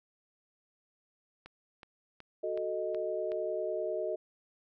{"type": "click train", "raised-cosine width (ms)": 0.3, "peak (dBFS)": -32, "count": 6, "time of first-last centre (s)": [1.46, 3.319], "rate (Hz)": 2.69}
{"type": "chord", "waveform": "sine", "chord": "D# diminished", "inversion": "first", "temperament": "equal", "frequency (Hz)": [370, 440, 622.3], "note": ["F#4", "A4", "D#5"], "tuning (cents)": [0, 0, 0], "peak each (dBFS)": [-37, -37, -34], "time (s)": [2.43, 4.16], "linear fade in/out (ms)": 10}
{"effects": []}